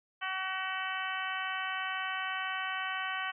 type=harmonic tone; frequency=378 Hz; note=F#4; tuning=37 cents sharp; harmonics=2 / 3 / 4 / 5 / 6 / 7 / 8; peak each=-41 / -39 / -38 / -40 / -44 / -43 / -42 dBFS; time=0.21-3.32 s; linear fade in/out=20 ms; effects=none